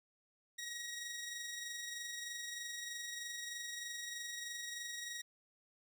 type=tone with amplitude modulation; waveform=15% pulse; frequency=1896 Hz; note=A#6; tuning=29 cents sharp; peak=-35 dBFS; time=0.58-5.22 s; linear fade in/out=10 ms; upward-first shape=sine; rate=23.2 Hz; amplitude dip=35%; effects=none